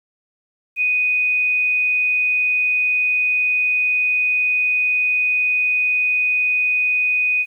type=tone; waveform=sine; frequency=2489 Hz; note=D#7; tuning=in tune; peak=-15 dBFS; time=0.76-7.46 s; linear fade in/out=50 ms; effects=9-bit